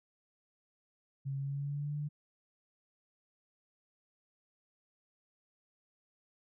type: tone with pitch glide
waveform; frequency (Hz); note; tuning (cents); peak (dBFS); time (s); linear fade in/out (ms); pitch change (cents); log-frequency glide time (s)
sine; 137 to 147.68; C#3 to D3; -20 to +10; -34; 1.25-2.09; 20; +130; 1.36-1.96
effects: none